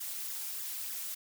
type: noise with flanger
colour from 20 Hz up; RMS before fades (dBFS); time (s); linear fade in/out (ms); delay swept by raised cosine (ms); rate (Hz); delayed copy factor
blue; -39; 0-1.15; 10; 0.57 to 6.07; 3.3; +0.9
effects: none